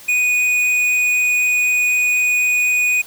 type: tone with tanh clipping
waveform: sine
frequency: 2476 Hz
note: D#7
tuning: 9 cents flat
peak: -15 dBFS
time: 0.08-3.02 s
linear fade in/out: 10 ms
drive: 10 dB
effects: white hiss -40 dBFS RMS until 3.06 s